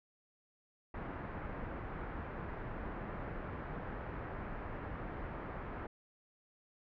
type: low-pass noise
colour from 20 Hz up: pink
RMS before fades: -43 dBFS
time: 0.94-5.87 s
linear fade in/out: 5 ms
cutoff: 1800 Hz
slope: 24 dB/octave
effects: none